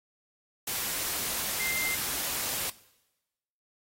sine tone in noise, 2090 Hz, C7, 2 cents flat, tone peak -30 dBFS, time 1.6-1.95 s, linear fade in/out 5 ms, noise white, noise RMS -32 dBFS, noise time 0.67-2.7 s, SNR -1 dB, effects noise-tail reverb RT60 1.0 s tail -20 dB re dry + AAC 48 kbps

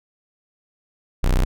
40% pulse tone, 31.18 Hz, B0, 17 cents sharp, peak -14 dBFS, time 1.23-1.45 s, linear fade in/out 10 ms, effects none

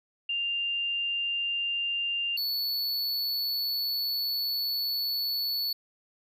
sine / square tone pair in turn, 2794 / 4435 Hz, F7 / C#8, 0 / 0 cents, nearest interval minor sixth, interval 800 cents, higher second, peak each -27 / -28 dBFS, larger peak first, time 0.29-2.37 / 2.37-5.73 s, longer second, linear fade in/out 5 ms, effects none

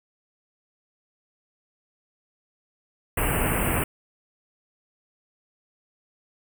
pink band-stop noise, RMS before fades -24 dBFS, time 3.17-3.84 s, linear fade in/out 5 ms, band 2900 to 8200 Hz, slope 96 dB/octave, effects none

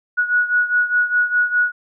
sine beating tone pair, 1460 / 1464.9 Hz, F#6 / F#6, -24 / -18 cents, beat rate 4.9 Hz, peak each -16 / -20 dBFS, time 0.17-1.72 s, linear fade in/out 20 ms, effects none

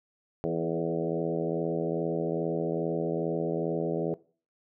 harmonic tone with a mistuned harmonic, 82.41 Hz, E2, in tune, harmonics 2 / 3 / 4 / 5 / 6 / 7 / 8 / 9, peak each -34 / -38 / -34 / -32 / -35 / -36 / -38 / -44 dBFS, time 0.44-4.14 s, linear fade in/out 0 ms, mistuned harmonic 5, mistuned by +31 cents, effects noise-tail reverb RT60 0.4 s tail -20 dB re dry

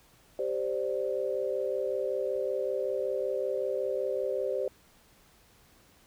sine chord, G suspended fourth, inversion none, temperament just, 392 / 522.7 / 588 Hz, G4 / C5 / D5, 0 / -2 / +2 cents, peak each -33 / -31 / -34 dBFS, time 0.39-4.68 s, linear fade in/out 2 ms, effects pink hiss -61 dBFS RMS until 6.06 s

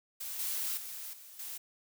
blue noise with level steps, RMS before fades -40 / -35 / -43 / -52 / -42 dBFS, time 0.2-1.58 s, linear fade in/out 10 ms, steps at 0.39 / 0.77 / 1.13 / 1.39 s, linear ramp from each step 5 ms, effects none

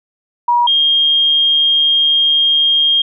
sine tone pair in turn, 959 / 3226 Hz, A#5 / G7, +49 / +49 cents, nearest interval octave + major sixth, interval 2100 cents, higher second, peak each -9 dBFS, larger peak neither, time 0.48-0.67 / 0.67-3.02 s, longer second, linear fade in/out 5 ms, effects none

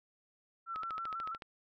sine tone with vibrato, 1316 Hz, E6, 3 cents flat, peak -37 dBFS, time 0.66-1.38 s, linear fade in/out 50 ms, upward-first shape square, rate 6.1 Hz, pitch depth 43 cents each way
click train, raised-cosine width 0.3 ms, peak -29 dBFS, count 10, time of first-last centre 0.76-1.422 s, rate 13.6 Hz
effects none

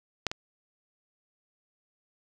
clicks, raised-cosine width 0.2 ms, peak -9 / -16 dBFS, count 2, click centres 0.267 / 0.315 s, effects none

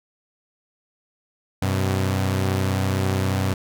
sawtooth tone pair together, 95.15 / 126.3 Hz, F#2 / B2, +49 / +39 cents, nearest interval perfect fourth, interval 490 cents, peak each -17 / -22 dBFS, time 1.62-3.54 s, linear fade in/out 5 ms, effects none

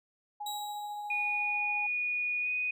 sine tone with tremolo, 830.6 Hz, G#5, in tune, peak -35 dBFS, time 0.4-1.87 s, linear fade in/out 10 ms, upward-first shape triangle, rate 14 Hz, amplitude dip 25%
sawtooth tone with exponential decay, 3858 Hz, B7, 41 cents flat, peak -33 dBFS, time 0.46-1.61 s, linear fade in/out 5 ms, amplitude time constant 250 ms
sine tone with pitch glide, 2457 to 2486 Hz, D#7 to D#7, -22 to -2 cents, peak -29 dBFS, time 1.1-2.71 s, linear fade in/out 5 ms, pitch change +20 cents, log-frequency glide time 2.41-2.51 s
effects none

